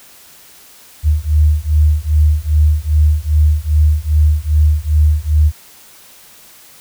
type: beating tone pair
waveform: sine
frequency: 74.9 / 77.4 Hz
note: D2 / D#2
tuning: +35 / -9 cents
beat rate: 2.5 Hz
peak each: -12 / -12 dBFS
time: 1.03-5.52 s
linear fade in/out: 50 ms
effects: white hiss -42 dBFS RMS until 6.8 s